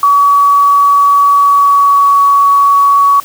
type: tone with pitch glide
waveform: sine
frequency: 1135 to 1125.9 Hz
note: C#6 to C#6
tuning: +41 to +27 cents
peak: -4 dBFS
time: 0.03-3.2 s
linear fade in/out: 2 ms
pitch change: -14 cents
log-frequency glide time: 1.34-2.17 s
effects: white hiss -32 dBFS RMS until 3.24 s